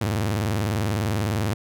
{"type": "tone with vibrato", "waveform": "sawtooth", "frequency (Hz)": 102.6, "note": "G#2", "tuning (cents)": -21, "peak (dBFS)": -18, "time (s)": [0.01, 1.54], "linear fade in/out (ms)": 5, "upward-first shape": "square", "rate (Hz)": 20, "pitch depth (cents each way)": 210, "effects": []}